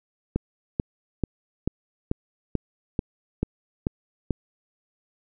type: click train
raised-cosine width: 3 ms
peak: -10 dBFS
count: 10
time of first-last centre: 0.36-4.307 s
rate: 2.28 Hz
effects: none